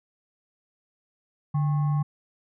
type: tone with frequency modulation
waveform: sine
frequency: 146.83 Hz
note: D3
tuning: in tune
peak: -21 dBFS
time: 1.54-2.03 s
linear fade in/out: 10 ms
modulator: 943 Hz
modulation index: 0.27
effects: none